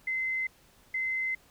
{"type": "tone pair in turn", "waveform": "sine", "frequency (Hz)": [2060, 2060], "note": ["C7", "C7"], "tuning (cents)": [-28, -28], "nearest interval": "unison", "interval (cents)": 0, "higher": "neither", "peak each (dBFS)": -28, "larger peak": "neither", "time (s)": [[0.07, 0.47], [0.94, 1.35]], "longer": "second", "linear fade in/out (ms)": 5, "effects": ["pink hiss -61 dBFS RMS until 1.5 s"]}